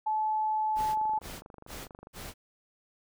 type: tone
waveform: sine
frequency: 864 Hz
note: A5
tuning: 32 cents flat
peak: -26 dBFS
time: 0.06-1.19 s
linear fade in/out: 10 ms
type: noise bursts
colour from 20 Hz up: pink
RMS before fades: -42 dBFS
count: 4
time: 0.75-2.34 s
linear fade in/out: 50 ms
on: 210 ms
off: 250 ms
type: click train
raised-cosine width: 1 ms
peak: -33 dBFS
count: 33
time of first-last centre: 0.77-2.071 s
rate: 24.6 Hz
effects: none